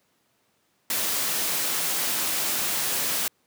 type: noise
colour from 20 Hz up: white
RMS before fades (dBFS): -26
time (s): 0.9-3.28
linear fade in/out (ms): 2
effects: pink hiss -68 dBFS RMS until 3.46 s + high-pass 150 Hz 12 dB/octave